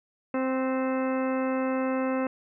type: harmonic tone with a mistuned harmonic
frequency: 261.6 Hz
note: C4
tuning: in tune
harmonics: 1 / 2 / 3 / 4 / 5 / 6 / 7 / 8 / 10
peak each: -27 / -29 / -38 / -37 / -39 / -43 / -45 / -44 / -44 dBFS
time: 0.34-2.27 s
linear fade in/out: 2 ms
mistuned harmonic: 6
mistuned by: -24 cents
effects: none